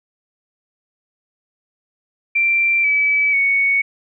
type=tone with pitch steps; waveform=sine; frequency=2356 / 2294 / 2224 Hz; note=D7 / D7 / C#7; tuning=+5 / -41 / +5 cents; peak=-13 dBFS; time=2.35-3.82 s; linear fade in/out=10 ms; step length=490 ms; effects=none